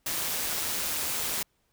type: noise with amplitude modulation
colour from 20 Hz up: white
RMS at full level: -29 dBFS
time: 0.06-1.43 s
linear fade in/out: 5 ms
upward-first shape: sine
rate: 158 Hz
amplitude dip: 35%
effects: pink hiss -72 dBFS RMS until 1.72 s